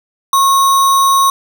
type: tone with sample-and-hold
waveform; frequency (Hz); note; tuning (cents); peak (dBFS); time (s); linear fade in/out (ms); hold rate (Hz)
sine; 1090; C#6; -29; -7; 0.33-1.3; 2; 4900
effects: none